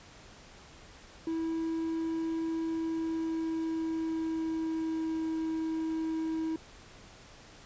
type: tone with pitch glide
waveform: triangle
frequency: 325.8 to 320.8 Hz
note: E4 to E4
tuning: -20 to -47 cents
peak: -28 dBFS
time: 1.27-6.56 s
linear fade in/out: 2 ms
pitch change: -27 cents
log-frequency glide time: 2.62-5.32 s
effects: pink hiss -53 dBFS RMS until 7.65 s + resampled to 16000 Hz